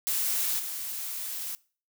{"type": "noise with level steps", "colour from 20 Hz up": "blue", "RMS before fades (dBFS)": [-28, -35], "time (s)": [0.07, 1.55], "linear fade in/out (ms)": 0, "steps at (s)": 0.58, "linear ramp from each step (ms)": 20, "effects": ["noise-tail reverb RT60 0.4 s tail -22 dB re dry"]}